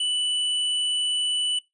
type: tone with hard clipping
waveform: sine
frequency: 2975 Hz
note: F#7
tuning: 9 cents sharp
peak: -24 dBFS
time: 0-1.59 s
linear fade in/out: 5 ms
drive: 13 dB
effects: noise-tail reverb RT60 0.2 s tail -22 dB re dry + resampled to 24000 Hz